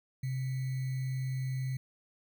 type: tone with sample-and-hold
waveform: sine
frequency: 130.81 Hz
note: C3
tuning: in tune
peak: -31 dBFS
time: 0.23-1.77 s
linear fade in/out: 5 ms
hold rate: 2100 Hz
effects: none